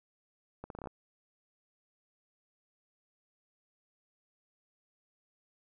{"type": "accelerating click train", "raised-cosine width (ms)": 1, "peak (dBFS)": -28, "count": 8, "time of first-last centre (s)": [0.64, 0.872], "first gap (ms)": 62, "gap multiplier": 0.78, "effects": []}